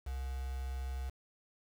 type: tone with quantisation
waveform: sine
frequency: 65.41 Hz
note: C2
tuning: in tune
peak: -36 dBFS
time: 0.06-1.1 s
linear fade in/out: 10 ms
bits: 8
effects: none